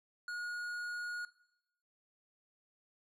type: tone with tanh clipping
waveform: triangle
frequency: 1443 Hz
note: F#6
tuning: 44 cents flat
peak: -40 dBFS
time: 0.28-1.25 s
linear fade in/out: 2 ms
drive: 15 dB
effects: noise-tail reverb RT60 0.8 s tail -18 dB re dry